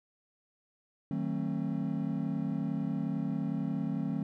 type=chord; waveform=triangle; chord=D# diminished seventh; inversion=none; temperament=just; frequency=155.56 / 186.68 / 224 / 268.8 Hz; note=D#3 / F#3 / A3 / C4; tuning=0 / +16 / +31 / +47 cents; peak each=-34 dBFS; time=1.11-4.23 s; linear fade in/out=2 ms; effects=none